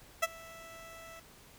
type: tone with ADSR envelope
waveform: 15% pulse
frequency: 659.3 Hz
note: E5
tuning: in tune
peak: -18 dBFS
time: 0.22-1.2 s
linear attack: 14 ms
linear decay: 30 ms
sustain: -24 dB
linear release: 7 ms
effects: pink hiss -57 dBFS RMS until 1.58 s